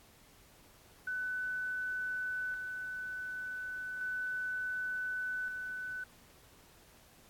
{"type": "tone with tremolo", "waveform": "sine", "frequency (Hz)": 1500, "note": "F#6", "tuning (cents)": 23, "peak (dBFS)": -34, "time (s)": [1.07, 6.04], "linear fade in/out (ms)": 5, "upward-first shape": "square", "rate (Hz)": 0.34, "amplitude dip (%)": 35, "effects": ["pink hiss -61 dBFS RMS until 7.29 s", "AAC 64 kbps"]}